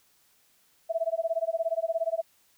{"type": "tone with tremolo", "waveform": "sine", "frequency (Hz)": 659.3, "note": "E5", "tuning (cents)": 0, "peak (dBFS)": -22, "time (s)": [0.89, 2.22], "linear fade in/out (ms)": 20, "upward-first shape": "sine", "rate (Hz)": 17, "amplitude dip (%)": 100, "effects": ["white hiss -65 dBFS RMS until 2.57 s"]}